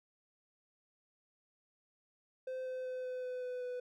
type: tone with pitch steps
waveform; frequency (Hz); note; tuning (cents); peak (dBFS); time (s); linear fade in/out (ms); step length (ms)
triangle; 516 / 512.7 / 509.5 / 506.3 / 503.1 / 499.9 / 496.7; C5 / C5 / C5 / B4 / B4 / B4 / B4; -24 / -35 / -46 / +43 / +32 / +21 / +10; -36; 2.47-3.8; 5; 190
effects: none